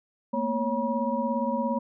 sine tone cluster, 224.6 / 241.9 / 553 / 960 Hz, A3 / B3 / C#5 / B5, +36 / -36 / -4 / -49 cents, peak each -30 dBFS, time 0.33-1.79 s, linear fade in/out 10 ms, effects none

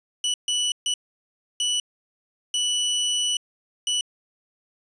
sawtooth tone bursts at uneven times, 2960 Hz, F#7, in tune, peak -18 dBFS, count 6, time 0.24-0.34 / 0.48-0.72 / 0.86-0.94 / 1.6-1.8 / 2.54-3.37 / 3.87-4.01 s, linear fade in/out 2 ms, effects resampled to 22050 Hz

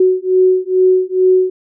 sine beating tone pair, 370 / 372.3 Hz, F#4 / F#4, 0 / +11 cents, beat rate 2.3 Hz, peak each -12 dBFS, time 0-1.5 s, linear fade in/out 5 ms, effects none

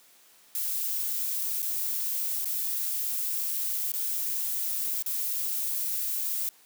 violet noise with dropouts, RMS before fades -30 dBFS, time 0.55-6.49 s, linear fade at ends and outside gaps 0 ms, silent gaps 1.62-1.627 / 2.446-2.456 / 3.918-3.938 / 5.024-5.062 s, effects white hiss -58 dBFS RMS until 6.65 s + high-pass 200 Hz 12 dB/octave

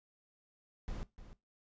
brown noise with echo, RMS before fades -40 dBFS, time 0.88-1.03 s, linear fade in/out 0 ms, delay 300 ms, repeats 1, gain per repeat -12 dB, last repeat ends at 1.33 s, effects noise-tail reverb RT60 0.2 s tail -18 dB re dry + resampled to 16000 Hz

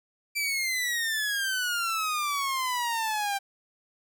sawtooth exponential sweep, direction down, 2349 to 784 Hz, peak -23 dBFS, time 0.35-3.39 s, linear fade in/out 20 ms, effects none

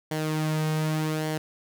sawtooth tone with flanger, 155.56 Hz, D#3, in tune, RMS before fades -27 dBFS, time 0.11-1.38 s, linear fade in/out 5 ms, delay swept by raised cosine 0.78 to 2.98 ms, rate 0.85 Hz, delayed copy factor -0.5, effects none

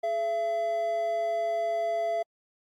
triangle tone pair together, 425 / 674 Hz, G#4 / E5, +40 / +38 cents, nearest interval minor sixth, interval 798 cents, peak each -35 / -24 dBFS, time 0.03-2.23 s, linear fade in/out 10 ms, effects AAC 64 kbps

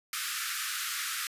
pink high-pass noise, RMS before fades -34 dBFS, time 0.13-1.27 s, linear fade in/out 2 ms, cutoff 1200 Hz, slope 96 dB/octave, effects resampled to 32000 Hz

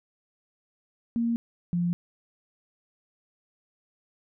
sine tone pair in turn, 233.1 / 174.02 Hz, A#3 / F3, 0 / -6 cents, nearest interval perfect fourth, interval 506 cents, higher first, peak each -23 dBFS, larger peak neither, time 1.16-1.36 / 1.73-1.93 s, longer neither, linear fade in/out 0 ms, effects none

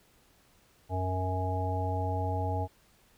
harmonic tone, 92.5 Hz, F#2, in tune, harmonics 1 / 3 / 5 / 7 / 9, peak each -30 / -40 / -39 / -38 / -35 dBFS, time 0.89-2.68 s, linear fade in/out 50 ms, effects pink hiss -64 dBFS RMS until 3.17 s

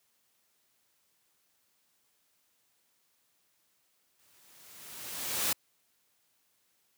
white noise with exponential growth, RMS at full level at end -28 dBFS, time 4.19-5.53 s, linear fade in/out 5 ms, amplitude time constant 290 ms, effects white hiss -73 dBFS RMS until 6.97 s + high-pass 80 Hz 12 dB/octave

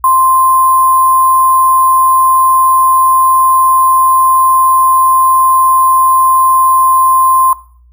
sine tone with sample-and-hold, 1046.5 Hz, C6, in tune, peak -5 dBFS, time 0.04-7.53 s, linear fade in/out 2 ms, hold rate 11025 Hz, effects noise-tail reverb RT60 0.5 s tail -19 dB re dry + added 60 Hz sine -40 dBFS peak until 7.92 s

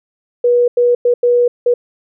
sine tone bursts at uneven times, 484.7 Hz, B4, 32 cents flat, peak -8 dBFS, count 5, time 0.44-0.68 / 0.77-0.95 / 1.05-1.14 / 1.23-1.48 / 1.66-1.74 s, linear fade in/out 5 ms, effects none

